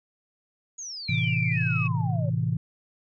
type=exponential sweep; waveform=sine; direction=down; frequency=6800 to 542 Hz; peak=-34 dBFS; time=0.78-2.3 s; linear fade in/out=10 ms
type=tone with pitch glide; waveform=sine; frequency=2351 to 2564 Hz; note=D7 to E7; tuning=+1 to -49 cents; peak=-27 dBFS; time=1.08-1.88 s; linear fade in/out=10 ms; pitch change=+150 cents; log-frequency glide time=1.51-1.58 s
type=chord; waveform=sine; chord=A minor; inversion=none; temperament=equal with one note detuned; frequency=110 / 130.81 / 163.49 Hz; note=A2 / C3 / E3; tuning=0 / 0 / -14 cents; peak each=-27 dBFS; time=1.09-2.57 s; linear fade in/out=5 ms
effects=tanh soft clip ceiling -12 dBFS